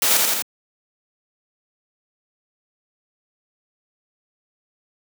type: noise with echo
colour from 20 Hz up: white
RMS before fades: -18 dBFS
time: 0.02-0.17 s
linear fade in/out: 2 ms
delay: 84 ms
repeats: 3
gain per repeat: -2 dB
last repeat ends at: 0.422 s
effects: high-pass 200 Hz 12 dB/octave